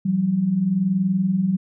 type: tone pair together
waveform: sine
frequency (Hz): 169.4 / 190.15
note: E3 / F#3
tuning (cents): +48 / +48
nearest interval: major second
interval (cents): 200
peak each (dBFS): -25 / -18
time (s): 0.05-1.57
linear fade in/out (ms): 10
effects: none